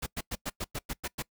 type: noise bursts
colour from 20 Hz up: pink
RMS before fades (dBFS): -34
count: 9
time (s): 0.02-1.225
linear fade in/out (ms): 10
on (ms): 45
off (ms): 100
effects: noise-tail reverb RT60 0.1 s tail -23 dB re dry